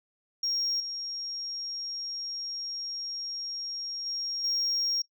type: tone with level steps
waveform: sine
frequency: 5580 Hz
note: F8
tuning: 2 cents flat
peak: -25 / -33 / -30 / -24 dBFS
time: 0.43-5.02 s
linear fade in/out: 5 ms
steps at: 0.8 / 4.06 / 4.44 s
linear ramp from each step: 2 ms
effects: noise-tail reverb RT60 0.1 s tail -22 dB re dry + tanh soft clip ceiling -23 dBFS